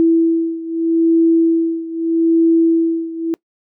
sine beating tone pair, 329.6 / 330.4 Hz, E4 / E4, 0 / +4 cents, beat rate 0.8 Hz, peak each -13 / -16 dBFS, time 0-3.34 s, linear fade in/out 0 ms, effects noise-tail reverb RT60 0.1 s tail -25 dB re dry

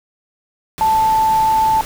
sine tone in noise, 880 Hz, A5, in tune, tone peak -11 dBFS, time 0.81-1.81 s, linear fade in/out 0 ms, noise pink, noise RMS -29 dBFS, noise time 0.78-1.85 s, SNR +15 dB, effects none

